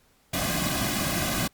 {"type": "noise with comb filter", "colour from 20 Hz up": "pink", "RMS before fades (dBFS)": -27, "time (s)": [0.33, 1.48], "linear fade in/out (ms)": 10, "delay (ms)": 2.2, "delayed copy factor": -0.9, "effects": ["pink hiss -63 dBFS RMS until 1.53 s", "Opus 48 kbps"]}